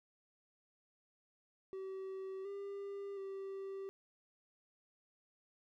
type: tone with pitch steps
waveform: triangle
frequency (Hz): 382.6 / 398.8 / 389.2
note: G4 / G4 / G4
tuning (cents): -42 / +30 / -12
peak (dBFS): -40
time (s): 1.73-3.89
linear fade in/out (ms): 0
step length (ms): 720
effects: none